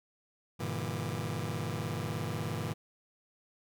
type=chord; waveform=sawtooth; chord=E half-diminished seventh; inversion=first; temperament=just; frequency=98.89 / 118.67 / 148.33 / 164.81 Hz; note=G2 / Bb2 / D3 / E3; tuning=+16 / +31 / +18 / 0 cents; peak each=-35 / -34 / -35 / -36 dBFS; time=0.59-2.74 s; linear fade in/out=20 ms; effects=none